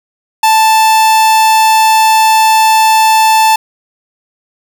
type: tone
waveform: 45% pulse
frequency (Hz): 880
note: A5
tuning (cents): 0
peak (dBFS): -5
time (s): 0.43-3.56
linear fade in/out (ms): 5
effects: none